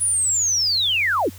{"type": "linear sweep", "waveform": "sine", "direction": "down", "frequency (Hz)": [9956, 171.2], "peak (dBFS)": -17, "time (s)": [0, 1.3], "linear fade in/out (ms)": 20, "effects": ["added 92 Hz sine -39 dBFS peak until 1.38 s", "white hiss -45 dBFS RMS until 1.38 s"]}